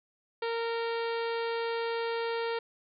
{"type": "harmonic tone", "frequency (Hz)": 461.6, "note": "A#4", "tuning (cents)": -17, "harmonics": [1, 2, 3, 4, 5, 6, 7, 8, 9, 10], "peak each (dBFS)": [-31, -37, -41, -43, -45, -47, -48, -49, -50, -51], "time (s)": [0.42, 2.59], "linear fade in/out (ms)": 5, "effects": []}